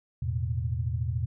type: chord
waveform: sine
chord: E suspended fourth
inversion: none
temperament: just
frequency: 82.41 / 109.88 / 123.61 Hz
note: E2 / A2 / B2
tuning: 0 / -2 / +2 cents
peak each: -31 dBFS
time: 0.22-1.26 s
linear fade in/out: 5 ms
effects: none